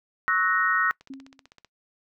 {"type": "chord", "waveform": "sine", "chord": "F# dominant seventh", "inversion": "second", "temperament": "equal with one note detuned", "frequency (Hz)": [1108.7, 1299.6, 1480, 1864.7], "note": ["C#6", "E6", "F#6", "A#6"], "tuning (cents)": [0, -25, 0, 0], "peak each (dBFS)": [-30, -25, -25, -25], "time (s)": [0.28, 0.91], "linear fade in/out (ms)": 0}
{"type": "click train", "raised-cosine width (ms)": 0.2, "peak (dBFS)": -31, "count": 11, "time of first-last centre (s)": [1.01, 1.647], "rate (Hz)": 15.7}
{"type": "tone with exponential decay", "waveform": "sine", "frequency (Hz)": 269, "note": "C4", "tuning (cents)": 48, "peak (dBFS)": -33, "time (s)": [1.1, 1.48], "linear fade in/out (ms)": 5, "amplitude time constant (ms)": 81}
{"effects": ["noise-tail reverb RT60 0.1 s tail -22 dB re dry"]}